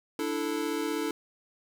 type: chord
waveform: square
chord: D suspended second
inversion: none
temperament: equal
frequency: 293.7 / 329.6 / 440 Hz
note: D4 / E4 / A4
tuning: 0 / 0 / 0 cents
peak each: -34 dBFS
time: 0.19-1.11 s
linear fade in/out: 2 ms
effects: none